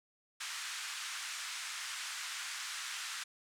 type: band-pass noise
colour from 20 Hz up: pink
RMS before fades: -42 dBFS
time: 0.4-3.24 s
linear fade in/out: 10 ms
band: 1300 to 9100 Hz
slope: 24 dB/octave
effects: none